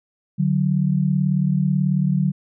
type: tone pair together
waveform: sine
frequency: 147.39 / 185.7 Hz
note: D3 / F#3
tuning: +7 / +7 cents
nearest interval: major third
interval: 400 cents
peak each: -19 dBFS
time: 0.38-2.32 s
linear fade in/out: 20 ms
effects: none